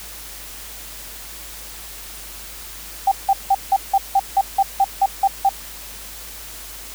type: tone bursts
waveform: sine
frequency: 784 Hz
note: G5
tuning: in tune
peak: -11 dBFS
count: 12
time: 3.07-5.492 s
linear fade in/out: 5 ms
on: 46 ms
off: 170 ms
effects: added 50 Hz sine -42 dBFS peak until 6.94 s + white hiss -36 dBFS RMS until 6.94 s